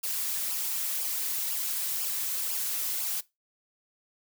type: noise with flanger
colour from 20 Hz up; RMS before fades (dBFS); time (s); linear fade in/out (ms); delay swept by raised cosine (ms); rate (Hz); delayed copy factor
blue; -31; 0.03-3.21; 10; 0.49 to 5.69; 2; -0.65
effects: noise-tail reverb RT60 0.2 s tail -19 dB re dry